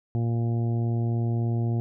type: harmonic tone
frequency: 116.6 Hz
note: A#2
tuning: 1 cent sharp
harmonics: 1 / 2 / 3 / 4 / 5 / 6 / 7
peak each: -23 / -32 / -35 / -44 / -48 / -42 / -49 dBFS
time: 0.15-1.8 s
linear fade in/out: 0 ms
effects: none